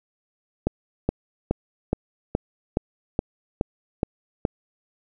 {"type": "click train", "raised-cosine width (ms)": 2, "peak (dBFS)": -7, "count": 10, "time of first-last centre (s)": [0.67, 4.452], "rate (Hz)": 2.38, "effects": []}